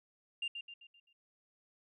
sine tone with echo, 2794 Hz, F7, in tune, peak -33 dBFS, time 0.42-0.48 s, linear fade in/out 5 ms, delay 130 ms, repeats 5, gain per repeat -7 dB, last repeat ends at 1.13 s, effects tanh soft clip ceiling -31 dBFS

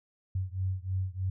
sine beating tone pair, 92.6 / 95.8 Hz, F#2 / G2, +2 / -39 cents, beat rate 3.2 Hz, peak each -32 / -33 dBFS, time 0.35-1.3 s, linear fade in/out 5 ms, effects none

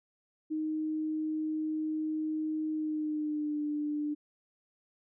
sine tone with pitch glide, 311.1 to 297.2 Hz, D#4 to D4, 0 to +21 cents, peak -30 dBFS, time 0.5-4.15 s, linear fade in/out 20 ms, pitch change -79 cents, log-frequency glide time 2.71-3.61 s, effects none

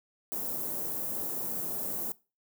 white band-stop noise, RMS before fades -34 dBFS, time 0.32-2.12 s, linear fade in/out 0 ms, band 560 to 16000 Hz, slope 12 dB/octave, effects noise-tail reverb RT60 0.3 s tail -21 dB re dry + high-pass 150 Hz 12 dB/octave

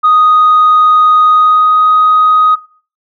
sine tone with pitch glide, 1244.5 to 1252.4 Hz, D#6 to D#6, 0 to +11 cents, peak -3 dBFS, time 0.03-2.56 s, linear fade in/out 20 ms, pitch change +11 cents, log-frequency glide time 1.25-1.89 s, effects noise-tail reverb RT60 0.4 s tail -17 dB re dry + tanh soft clip ceiling -1 dBFS

